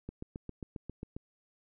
click train, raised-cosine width 3 ms, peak -27 dBFS, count 9, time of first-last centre 0.09-1.165 s, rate 7.44 Hz, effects none

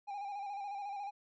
triangle tone with vibrato, 805 Hz, G5, 46 cents sharp, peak -37 dBFS, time 0.07-1.11 s, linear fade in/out 20 ms, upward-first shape square, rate 14 Hz, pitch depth 40 cents each way, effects resampled to 16000 Hz

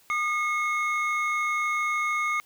triangle tone pair together, 1219 / 2172 Hz, D#6 / C#7, -36 / -36 cents, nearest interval minor seventh, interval 1000 cents, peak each -25 dBFS, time 0.1-2.4 s, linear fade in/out 0 ms, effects white hiss -59 dBFS RMS until 2.45 s

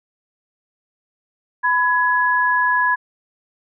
sine tone pair together, 998 / 1678.4 Hz, B5 / G#6, +18 / +18 cents, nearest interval major sixth, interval 900 cents, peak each -17 dBFS, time 1.63-2.96 s, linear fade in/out 20 ms, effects none

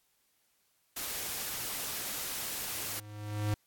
white noise, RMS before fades -37 dBFS, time 0.96-3 s, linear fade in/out 10 ms
square tone with exponential growth, 104.9 Hz, G#2, 18 cents sharp, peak -28 dBFS, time 2.52-3.54 s, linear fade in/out 0 ms, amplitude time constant 220 ms
effects white hiss -73 dBFS RMS until 3.66 s + AAC 64 kbps

